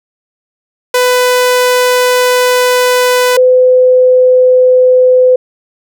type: tone pair in turn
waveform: sawtooth / sine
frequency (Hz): 498.6 / 507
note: B4 / B4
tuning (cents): +16 / +45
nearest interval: unison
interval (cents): 29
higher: second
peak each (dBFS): -3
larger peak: neither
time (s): 0.94-3.37 / 3.37-5.36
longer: first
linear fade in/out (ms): 5
effects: none